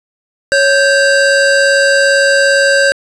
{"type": "tone pair together", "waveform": "square", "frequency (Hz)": [554.4, 1565.6], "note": ["C#5", "G6"], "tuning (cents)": [0, -3], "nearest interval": "octave + tritone", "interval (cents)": 1797, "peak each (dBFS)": -11, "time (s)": [0.52, 2.92], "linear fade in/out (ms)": 0, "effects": ["resampled to 22050 Hz", "7-bit"]}